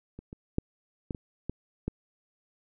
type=clicks; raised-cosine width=3 ms; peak=-29 / -29 / -13 / -19 / -26 / -19 / -17 dBFS; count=7; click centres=0.19 / 0.329 / 0.584 / 1.108 / 1.148 / 1.496 / 1.88 s; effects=none